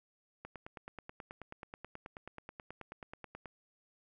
click train, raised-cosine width 0.5 ms, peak -30 dBFS, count 29, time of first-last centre 0.45-3.458 s, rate 9.31 Hz, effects none

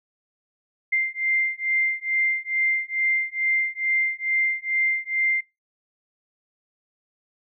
sine beating tone pair, 2093 / 2095.3 Hz, C7 / C7, 0 / +2 cents, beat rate 2.3 Hz, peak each -24 dBFS, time 0.92-5.41 s, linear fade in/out 10 ms, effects noise-tail reverb RT60 0.2 s tail -21 dB re dry

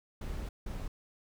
brown noise bursts at uneven times, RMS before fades -38 dBFS, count 2, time 0.21-0.49 / 0.66-0.88 s, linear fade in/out 5 ms, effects none

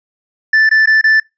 triangle tone with dropouts, 1760 Hz, A6, in tune, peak -5 dBFS, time 0.53-1.2 s, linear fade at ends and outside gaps 5 ms, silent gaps 0.692-0.712 / 0.859-0.872 / 1.013-1.04 s, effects noise-tail reverb RT60 0.2 s tail -25 dB re dry + resampled to 16000 Hz

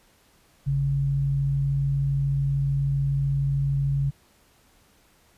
sine tone pair together, 51.68 / 138.7 Hz, G#1 / C#3, -8 / +1 cents, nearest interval octave + perfect fourth, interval 1709 cents, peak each -32 / -21 dBFS, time 0.66-4.11 s, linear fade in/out 20 ms, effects pink hiss -60 dBFS RMS until 5.37 s + resampled to 32000 Hz

